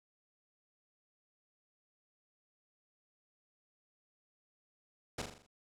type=noise with echo; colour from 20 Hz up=pink; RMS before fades=-38 dBFS; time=5.18-5.22 s; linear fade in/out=5 ms; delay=41 ms; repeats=6; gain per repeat=-5 dB; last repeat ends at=5.466 s; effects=low-pass 8000 Hz 12 dB/octave